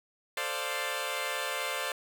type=chord; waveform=10% pulse; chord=D minor seventh; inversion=second; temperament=equal; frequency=440 / 523.3 / 587.3 / 698.5 Hz; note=A4 / C5 / D5 / F5; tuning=0 / 0 / 0 / 0 cents; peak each=-32 / -27 / -28 / -30 dBFS; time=0.37-1.92 s; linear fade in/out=2 ms; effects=none